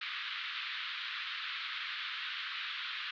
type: band-pass noise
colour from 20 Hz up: white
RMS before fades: -40 dBFS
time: 0.01-3.11 s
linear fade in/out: 5 ms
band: 1200 to 3900 Hz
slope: 48 dB/octave
effects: none